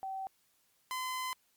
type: tone pair in turn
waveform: sine / sawtooth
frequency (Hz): 769 / 1023.5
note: G5 / C6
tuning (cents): -33 / -38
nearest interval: perfect fourth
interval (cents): 495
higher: second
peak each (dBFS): -36 / -31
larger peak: second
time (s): 0.03-0.27 / 0.91-1.33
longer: second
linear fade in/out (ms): 0
effects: white hiss -72 dBFS RMS until 1.56 s + MP3 96 kbps